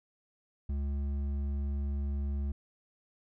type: tone with hard clipping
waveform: sine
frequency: 70.3 Hz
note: C#2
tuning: 25 cents sharp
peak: -32 dBFS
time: 0.69-2.52 s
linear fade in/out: 5 ms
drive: 7 dB
effects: none